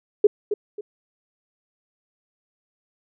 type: tone with echo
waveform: sine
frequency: 415.3 Hz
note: G#4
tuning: in tune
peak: -9 dBFS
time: 0.24-0.27 s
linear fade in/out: 5 ms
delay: 270 ms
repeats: 2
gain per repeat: -10 dB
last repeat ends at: 0.81 s
effects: none